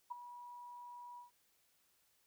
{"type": "tone with ADSR envelope", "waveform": "sine", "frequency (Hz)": 970, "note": "B5", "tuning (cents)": -31, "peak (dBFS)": -37, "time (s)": [0.1, 1.31], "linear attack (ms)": 18, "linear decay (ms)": 9, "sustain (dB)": -12, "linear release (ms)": 130, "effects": ["white hiss -75 dBFS RMS until 2.26 s"]}